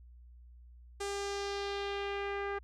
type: tone with low-pass filter sweep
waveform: sawtooth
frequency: 400.5 Hz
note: G4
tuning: 37 cents sharp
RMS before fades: -37 dBFS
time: 1-2.59 s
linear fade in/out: 10 ms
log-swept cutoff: 8500 to 1700 Hz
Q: 1.8
effects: added 60 Hz sine -52 dBFS peak until 2.63 s